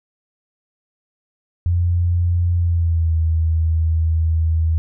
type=tone with pitch glide; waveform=sine; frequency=87.1 to 80.8 Hz; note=F2 to E2; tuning=-4 to -34 cents; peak=-14 dBFS; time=1.66-4.78 s; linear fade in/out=0 ms; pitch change=-130 cents; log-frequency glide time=2.55-3.15 s; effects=none